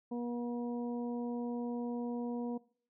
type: harmonic tone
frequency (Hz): 240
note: B3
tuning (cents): -49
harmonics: 1 / 2 / 3 / 4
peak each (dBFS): -36 / -42 / -49 / -50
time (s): 0.11-2.58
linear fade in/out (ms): 10
effects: noise-tail reverb RT60 0.5 s tail -21 dB re dry